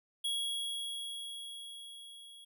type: tone with level ramp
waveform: square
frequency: 3322 Hz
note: G#7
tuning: in tune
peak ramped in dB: -32 to -52 dBFS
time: 0.24-2.45 s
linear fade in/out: 10 ms
effects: none